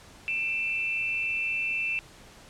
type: tone pair together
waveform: sine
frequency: 2386 / 2662 Hz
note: D7 / E7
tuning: +27 / +16 cents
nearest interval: major second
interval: 189 cents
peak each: -34 / -27 dBFS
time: 0.28-1.99 s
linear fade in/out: 0 ms
effects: pink hiss -51 dBFS RMS until 2.49 s + low-pass 9000 Hz 12 dB/octave